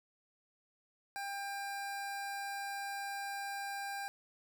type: tone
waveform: 25% pulse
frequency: 797 Hz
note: G5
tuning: 28 cents sharp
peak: -35 dBFS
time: 1.16-4.08 s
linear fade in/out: 0 ms
effects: none